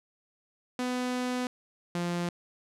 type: tone pair in turn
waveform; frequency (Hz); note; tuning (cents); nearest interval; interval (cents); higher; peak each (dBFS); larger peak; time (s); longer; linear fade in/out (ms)
sawtooth; 250 / 173.89; B3 / F3; +21 / -7; tritone; 628; first; -25; neither; 0.79-1.47 / 1.95-2.29; first; 2
effects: low-pass 9000 Hz 12 dB/octave